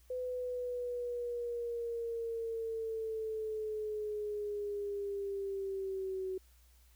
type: linear sweep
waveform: sine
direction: down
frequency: 505 to 374.6 Hz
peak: -35 dBFS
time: 0.1-6.38 s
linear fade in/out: 5 ms
effects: added 60 Hz sine -61 dBFS peak until 6.95 s + white hiss -69 dBFS RMS until 6.95 s